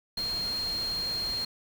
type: tone in noise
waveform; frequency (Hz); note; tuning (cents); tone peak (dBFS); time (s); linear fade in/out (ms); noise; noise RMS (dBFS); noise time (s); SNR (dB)
sine; 4218; C8; +13; -29; 0.17-1.45; 5; pink; -41; 0.17-1.45; +9
effects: none